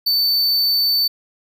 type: tone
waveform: square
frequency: 4533 Hz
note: C#8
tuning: 38 cents sharp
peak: -15 dBFS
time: 0.06-1.08 s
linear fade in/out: 10 ms
effects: none